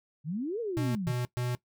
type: exponential two-way sweep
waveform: sine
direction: up then down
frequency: 138.59 to 485.5 to 138.59 Hz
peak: -30 dBFS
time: 0.24-1.15 s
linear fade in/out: 50 ms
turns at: 0.6 s
type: tone bursts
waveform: square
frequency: 123.3 Hz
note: B2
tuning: 2 cents flat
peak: -30 dBFS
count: 3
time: 0.77-1.55 s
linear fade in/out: 0 ms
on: 180 ms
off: 120 ms
effects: noise-tail reverb RT60 0.1 s tail -19 dB re dry